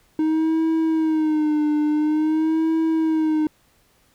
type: tone with vibrato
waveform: triangle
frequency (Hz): 311.1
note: D#4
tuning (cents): 0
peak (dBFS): -15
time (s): 0.19-3.47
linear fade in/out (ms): 2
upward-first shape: sine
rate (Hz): 0.48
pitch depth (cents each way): 64
effects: pink hiss -60 dBFS RMS until 4.14 s